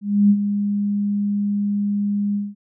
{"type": "tone with ADSR envelope", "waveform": "sine", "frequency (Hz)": 203.8, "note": "G#3", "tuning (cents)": -32, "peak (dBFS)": -9, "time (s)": [0.01, 2.55], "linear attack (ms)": 290, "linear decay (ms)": 60, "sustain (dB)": -9, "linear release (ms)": 200, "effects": []}